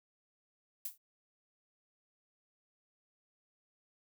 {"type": "noise with exponential decay", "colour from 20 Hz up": "violet", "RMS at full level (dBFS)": -34, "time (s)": [0.85, 0.98], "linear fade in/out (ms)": 5, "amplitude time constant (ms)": 27, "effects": []}